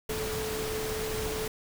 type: tone in noise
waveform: sine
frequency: 435.3 Hz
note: A4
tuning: 19 cents flat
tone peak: -33 dBFS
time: 0.09-1.48 s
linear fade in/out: 5 ms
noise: pink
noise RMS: -35 dBFS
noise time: 0.09-1.48 s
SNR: -1 dB
effects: none